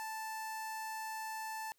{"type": "tone with notch filter", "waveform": "sawtooth", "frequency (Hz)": 880, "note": "A5", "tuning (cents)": 0, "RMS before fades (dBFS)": -42, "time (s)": [0, 1.72], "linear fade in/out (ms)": 0, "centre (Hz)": 3400, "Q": 1.9, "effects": ["white hiss -75 dBFS RMS until 1.78 s"]}